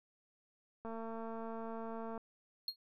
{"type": "click train", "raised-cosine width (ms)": 1, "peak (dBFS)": -32, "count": 301, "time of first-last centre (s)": [0.85, 2.177], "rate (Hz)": 226}
{"type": "tone with exponential decay", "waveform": "triangle", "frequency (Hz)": 4272, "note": "C8", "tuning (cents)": 35, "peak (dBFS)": -31, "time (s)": [2.68, 2.76], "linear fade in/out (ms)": 2, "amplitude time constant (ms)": 17}
{"effects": []}